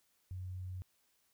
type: tone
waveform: sine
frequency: 92 Hz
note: F#2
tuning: 9 cents flat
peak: -40 dBFS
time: 0.31-0.82 s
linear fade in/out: 0 ms
effects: white hiss -75 dBFS RMS until 1.33 s